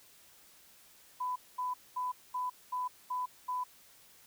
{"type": "tone bursts", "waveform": "sine", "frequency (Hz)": 1000, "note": "B5", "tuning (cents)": 21, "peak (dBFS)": -32, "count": 7, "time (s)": [1.2, 3.64], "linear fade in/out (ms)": 10, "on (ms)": 160, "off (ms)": 220, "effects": ["white hiss -60 dBFS RMS until 4.26 s"]}